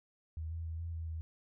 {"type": "tone with pitch steps", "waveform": "sine", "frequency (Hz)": [79.8, 82.6, 81.2, 83.8, 81.7, 80.6], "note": ["D#2", "E2", "E2", "E2", "E2", "E2"], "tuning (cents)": [44, 4, -26, 29, -15, -38], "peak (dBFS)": -37, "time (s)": [0.37, 1.21], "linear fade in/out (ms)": 0, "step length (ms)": 140, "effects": []}